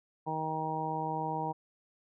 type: harmonic tone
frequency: 157.7 Hz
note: D#3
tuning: 24 cents sharp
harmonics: 1 / 2 / 3 / 4 / 5 / 6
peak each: -39 / -41 / -41 / -44 / -36 / -36 dBFS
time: 0.26-1.53 s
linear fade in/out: 20 ms
effects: none